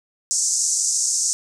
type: band-pass noise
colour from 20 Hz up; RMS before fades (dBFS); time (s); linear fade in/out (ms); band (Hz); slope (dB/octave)
pink; -21; 0.31-1.33; 0; 5800 to 8300; 48
effects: none